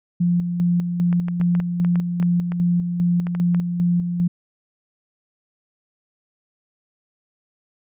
sine tone with tremolo, 174.61 Hz, F3, in tune, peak -15 dBFS, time 0.2-4.28 s, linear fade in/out 10 ms, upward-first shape square, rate 2.5 Hz, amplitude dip 50%
clicks, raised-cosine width 0.5 ms, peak -19 dBFS, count 12, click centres 1.128 / 1.284 / 1.413 / 1.551 / 1.601 / 1.848 / 1.957 / 2.227 / 2.52 / 3.269 / 3.35 / 3.547 s
effects none

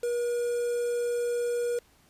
triangle tone with quantisation, 479.6 Hz, A#4, 49 cents sharp, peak -24 dBFS, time 0.03-1.79 s, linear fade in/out 5 ms, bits 7, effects pink hiss -62 dBFS RMS until 2.09 s + resampled to 32000 Hz

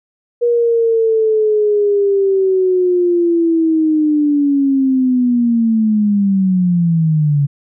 sine linear sweep, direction down, 479.5 to 140 Hz, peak -10 dBFS, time 0.41-7.47 s, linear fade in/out 20 ms, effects none

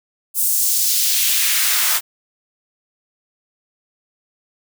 white noise with high-pass filter sweep, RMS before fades -17 dBFS, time 0.34-2.01 s, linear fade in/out 50 ms, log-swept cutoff 10000 to 990 Hz, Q 1.1, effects none

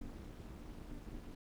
brown noise with amplitude modulation, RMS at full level -45 dBFS, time 0.01-1.35 s, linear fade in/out 5 ms, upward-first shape sine, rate 266 Hz, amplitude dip 85%, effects none

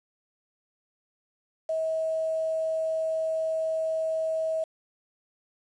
sine tone with quantisation, 641 Hz, E5, 49 cents flat, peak -25 dBFS, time 1.69-4.64 s, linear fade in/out 5 ms, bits 8, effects resampled to 22050 Hz

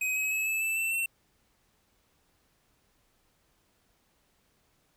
square tone with pitch steps, 2523 / 2552 / 2582 / 2612 / 2642 / 2673 / 2704 Hz, D#7 / D#7 / E7 / E7 / E7 / E7 / E7, +23 / +43 / -37 / -17 / +3 / +23 / +43 cents, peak -28 dBFS, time 0.01-1.06 s, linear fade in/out 5 ms, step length 150 ms, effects pink hiss -70 dBFS RMS until 4.96 s

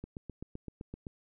click train, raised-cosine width 3 ms, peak -28 dBFS, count 9, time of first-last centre 0.04-1.068 s, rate 7.78 Hz, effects none

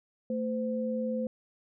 sine tone pair together, 223.9 / 513 Hz, A3 / C5, +30 / -34 cents, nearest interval octave + major second, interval 1436 cents, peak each -31 / -32 dBFS, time 0.3-1.27 s, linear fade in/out 2 ms, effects none

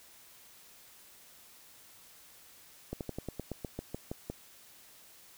slowing click train, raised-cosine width 2 ms, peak -23 dBFS, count 12, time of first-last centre 2.93-4.3 s, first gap 78 ms, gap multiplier 1.09, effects white hiss -57 dBFS RMS until 5.37 s

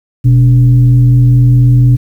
sine tone with frequency modulation, 123.6 Hz, B2, 2 cents sharp, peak -3 dBFS, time 0.24-1.97 s, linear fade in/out 20 ms, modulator 163 Hz, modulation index 0.36, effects 7-bit

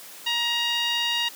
5% pulse tone with low-pass filter, 944 Hz, A#5, 22 cents sharp, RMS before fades -25 dBFS, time 0.26-1.29 s, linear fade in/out 10 ms, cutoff 3300 Hz, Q 3.3, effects white hiss -43 dBFS RMS until 1.35 s + high-pass 200 Hz 12 dB/octave

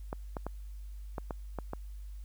clicks, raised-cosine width 1 ms, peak -22 dBFS, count 7, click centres 0.129 / 0.368 / 0.466 / 1.182 / 1.308 / 1.587 / 1.734 s, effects added 50 Hz sine -41 dBFS peak until 2.24 s + white hiss -67 dBFS RMS until 2.24 s

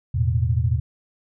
sine chord, E suspended fourth, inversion none, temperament equal, 82.41 / 110 / 123.47 Hz, E2 / A2 / B2, 0 / 0 / 0 cents, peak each -22 dBFS, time 0.14-0.8 s, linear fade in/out 10 ms, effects none

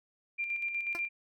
sine tone with tremolo, 2381 Hz, D7, 23 cents sharp, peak -30 dBFS, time 0.38-1.09 s, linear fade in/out 20 ms, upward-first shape square, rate 8.2 Hz, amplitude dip 45%
10% pulse tone with exponential decay, 344 Hz, F4, 26 cents flat, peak -27 dBFS, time 0.95-1.02 s, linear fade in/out 0 ms, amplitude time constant 15 ms
effects none

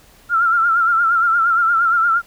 sine tone with vibrato, 1368 Hz, F6, 36 cents flat, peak -12 dBFS, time 0.29-2.22 s, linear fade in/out 50 ms, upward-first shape sine, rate 8.6 Hz, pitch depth 69 cents each way, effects pink hiss -49 dBFS RMS until 2.26 s

